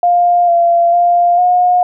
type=tone with pitch steps; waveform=sine; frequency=703 / 686 / 699 / 719 Hz; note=F5 / F5 / F5 / F#5; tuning=+11 / -31 / +1 / -50 cents; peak=-7 dBFS; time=0.03-1.83 s; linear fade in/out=2 ms; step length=450 ms; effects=none